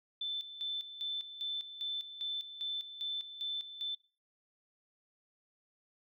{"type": "tone with tremolo", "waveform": "sine", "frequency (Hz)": 3529, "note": "A7", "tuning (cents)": 4, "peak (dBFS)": -34, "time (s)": [0.21, 3.95], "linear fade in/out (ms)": 5, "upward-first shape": "square", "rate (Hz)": 2.5, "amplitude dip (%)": 70, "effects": ["noise-tail reverb RT60 0.4 s tail -21 dB re dry"]}